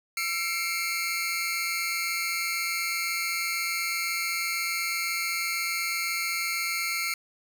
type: tone cluster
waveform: sawtooth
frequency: 1346 / 2145 / 2319 Hz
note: E6 / C7 / D7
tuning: +36 / +42 / -22 cents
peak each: -32 / -26 / -29 dBFS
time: 0.17-7.14 s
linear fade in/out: 2 ms
effects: none